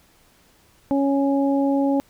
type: harmonic tone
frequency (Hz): 277.2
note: C#4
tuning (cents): 0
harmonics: 1 / 2 / 3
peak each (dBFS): -18 / -24 / -28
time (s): 0.91-2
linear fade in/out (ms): 0
effects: pink hiss -57 dBFS RMS until 2.09 s